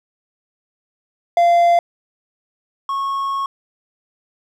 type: tone pair in turn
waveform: triangle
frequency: 690 / 1097.4 Hz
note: F5 / C#6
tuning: -21 / -18 cents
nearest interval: minor sixth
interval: 803 cents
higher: second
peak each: -8 / -17 dBFS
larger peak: first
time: 1.37-1.79 / 2.89-3.46 s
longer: second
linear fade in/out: 2 ms
effects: none